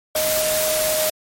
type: tone in noise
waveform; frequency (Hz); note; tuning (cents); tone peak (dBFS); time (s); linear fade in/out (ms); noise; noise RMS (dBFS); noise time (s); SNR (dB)
sine; 622; D#5; -1; -20; 0.15-1.1; 5; white; -22; 0.15-1.1; -1
effects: MP3 64 kbps